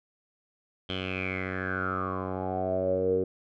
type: tone with low-pass filter sweep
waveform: 10% pulse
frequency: 93.4 Hz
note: F#2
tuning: 17 cents sharp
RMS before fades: -30 dBFS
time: 0.89-3.24 s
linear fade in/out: 5 ms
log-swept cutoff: 3200 to 420 Hz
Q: 9.6
effects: none